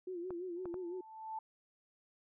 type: tone with vibrato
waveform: sine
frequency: 356.2 Hz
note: F4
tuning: 34 cents sharp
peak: -39 dBFS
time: 0.07-1.01 s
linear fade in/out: 5 ms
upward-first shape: sine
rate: 5.9 Hz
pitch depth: 84 cents each way
type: clicks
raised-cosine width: 1 ms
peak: -32 dBFS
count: 3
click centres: 0.306 / 0.656 / 0.742 s
type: tone with exponential growth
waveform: sine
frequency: 880 Hz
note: A5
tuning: in tune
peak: -37 dBFS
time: 0.56-1.39 s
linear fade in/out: 5 ms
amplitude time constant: 180 ms
effects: none